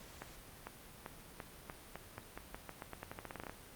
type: accelerating click train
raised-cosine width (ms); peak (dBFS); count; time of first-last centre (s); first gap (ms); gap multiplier
0.5; -28; 22; 0.22-3.496; 450; 0.87
effects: pink hiss -55 dBFS RMS until 3.75 s + Opus 48 kbps